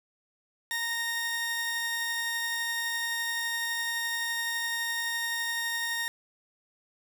sawtooth tone pair together, 932.3 / 1852.8 Hz, A#5 / A#6, 0 / -11 cents, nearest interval octave, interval 1189 cents, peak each -36 / -26 dBFS, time 0.71-6.08 s, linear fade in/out 0 ms, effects none

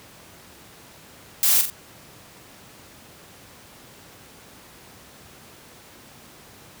blue noise with echo, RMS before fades -18 dBFS, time 1.43-1.61 s, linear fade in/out 0 ms, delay 45 ms, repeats 2, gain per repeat -7 dB, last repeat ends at 1.7 s, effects pink hiss -47 dBFS RMS until 6.8 s + high-pass 80 Hz 12 dB/octave

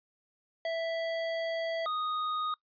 square tone pair in turn, 659.3 / 1242.3 Hz, E5 / D#6, 0 / -3 cents, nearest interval major seventh, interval 1097 cents, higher second, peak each -31 / -31 dBFS, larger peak neither, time 0.65-1.86 / 1.86-2.54 s, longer first, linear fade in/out 2 ms, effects noise-tail reverb RT60 0.1 s tail -22 dB re dry + resampled to 11025 Hz

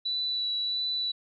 sine tone with vibrato, 3953 Hz, B7, 1 cent sharp, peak -27 dBFS, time 0.05-1.12 s, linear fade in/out 10 ms, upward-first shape sine, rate 1.5 Hz, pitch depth 12 cents each way, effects none

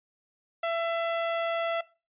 sawtooth tone, 669 Hz, E5, 25 cents sharp, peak -23 dBFS, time 0.63-1.81 s, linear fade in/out 5 ms, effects noise-tail reverb RT60 0.3 s tail -19 dB re dry + resampled to 8000 Hz

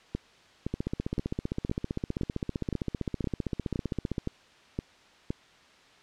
two click trains, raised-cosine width 3 ms, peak -17 / -17 dBFS, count 11 / 54, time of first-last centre 0.15-5.305 / 0.74-4.182 s, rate 1.94 / 15.4 Hz, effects white hiss -57 dBFS RMS until 6.02 s + low-pass 4000 Hz 12 dB/octave

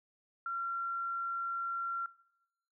sine tone, 1370 Hz, F6, 34 cents flat, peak -34 dBFS, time 0.46-2.06 s, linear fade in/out 2 ms, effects noise-tail reverb RT60 0.8 s tail -19 dB re dry

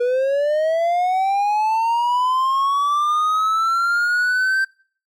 triangle linear sweep, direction up, 480 to 1568 Hz, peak -14 dBFS, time 0-4.65 s, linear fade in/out 10 ms, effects noise-tail reverb RT60 0.5 s tail -26 dB re dry

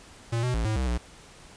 square tone with pitch steps, 116.3 / 124.7 / 56.2 / 108.7 / 64.8 / 59.8 Hz, A#2 / B2 / A1 / A2 / C2 / A#1, -4 / +17 / +37 / -21 / -16 / +45 cents, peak -25 dBFS, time 0.32-0.98 s, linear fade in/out 10 ms, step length 110 ms, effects pink hiss -50 dBFS RMS until 1.56 s + resampled to 22050 Hz

